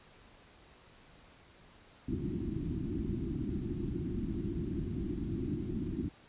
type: low-pass noise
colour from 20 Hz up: white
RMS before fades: -36 dBFS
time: 2.08-6.09 s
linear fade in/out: 5 ms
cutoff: 360 Hz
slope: 96 dB/octave
effects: pink hiss -59 dBFS RMS until 6.28 s + resampled to 8000 Hz